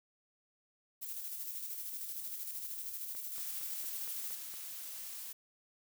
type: noise with tremolo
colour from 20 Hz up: violet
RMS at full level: -41 dBFS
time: 1.01-4.36 s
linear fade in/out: 20 ms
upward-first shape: square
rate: 13 Hz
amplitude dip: 35%
type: click train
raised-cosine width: 0.5 ms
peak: -40 dBFS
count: 7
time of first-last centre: 3.15-4.539 s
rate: 4.32 Hz
type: noise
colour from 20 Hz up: blue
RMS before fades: -45 dBFS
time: 3.35-5.33 s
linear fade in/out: 10 ms
effects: none